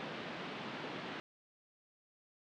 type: band-pass noise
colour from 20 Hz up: pink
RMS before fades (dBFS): -44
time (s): 0-1.2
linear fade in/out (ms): 0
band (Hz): 160 to 3600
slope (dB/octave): 24
effects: none